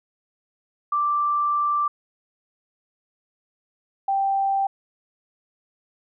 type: tone pair in turn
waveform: sine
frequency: 1174.7 / 784 Hz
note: D6 / G5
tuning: 0 / 0 cents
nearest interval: perfect fifth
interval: 700 cents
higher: first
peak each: -19 dBFS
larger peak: neither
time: 0.92-1.88 / 4.08-4.67 s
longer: first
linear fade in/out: 5 ms
effects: none